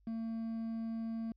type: tone with quantisation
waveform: triangle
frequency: 226.1 Hz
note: A3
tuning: 47 cents sharp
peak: -34 dBFS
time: 0.07-1.32 s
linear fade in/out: 2 ms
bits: 9
effects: added 50 Hz sine -65 dBFS peak until 1.36 s + low-pass 2000 Hz 12 dB/octave